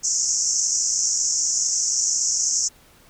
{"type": "band-pass noise", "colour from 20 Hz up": "pink", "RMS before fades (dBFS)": -22, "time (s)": [0.03, 2.69], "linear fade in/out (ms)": 20, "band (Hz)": [5500, 7400], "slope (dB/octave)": 96, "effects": ["pink hiss -53 dBFS RMS until 3.09 s"]}